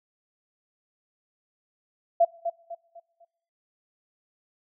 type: tone with echo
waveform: sine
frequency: 680 Hz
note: F5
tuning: 46 cents flat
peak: -15 dBFS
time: 2.2-2.25 s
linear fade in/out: 10 ms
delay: 250 ms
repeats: 4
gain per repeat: -9 dB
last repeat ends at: 3.25 s
effects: noise-tail reverb RT60 0.9 s tail -23 dB re dry